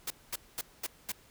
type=noise bursts; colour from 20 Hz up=white; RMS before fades=-35 dBFS; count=5; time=0.07-1.12 s; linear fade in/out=5 ms; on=34 ms; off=220 ms; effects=pink hiss -60 dBFS RMS until 1.3 s